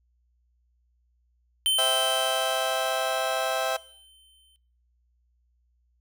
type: tone with exponential decay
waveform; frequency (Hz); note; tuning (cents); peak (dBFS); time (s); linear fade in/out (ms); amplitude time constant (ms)
square; 3086; G7; -28; -20; 1.66-4.56; 0; 630
type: chord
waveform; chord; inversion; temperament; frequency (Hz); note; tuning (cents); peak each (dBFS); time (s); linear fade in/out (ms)
30% pulse; C major; none; just; 523.3 / 654.1 / 784.9; C5 / E5 / G5; 0 / -14 / +2; -29 / -25 / -28; 1.78-3.77; 10
effects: noise-tail reverb RT60 0.5 s tail -20 dB re dry + added 60 Hz sine -65 dBFS peak until 6 s